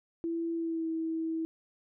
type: tone with pitch glide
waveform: sine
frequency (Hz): 333.2 to 324.1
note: E4 to E4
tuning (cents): +19 to -29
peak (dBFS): -30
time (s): 0.24-1.45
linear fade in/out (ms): 0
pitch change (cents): -48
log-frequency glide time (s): 0.54-0.88
effects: none